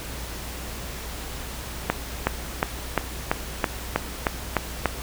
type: accelerating click train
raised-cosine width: 0.5 ms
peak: -4 dBFS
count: 10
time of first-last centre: 1.9-4.857 s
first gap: 370 ms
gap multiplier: 0.97
effects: added 60 Hz sine -36 dBFS peak until 5.02 s + pink hiss -36 dBFS RMS until 5.02 s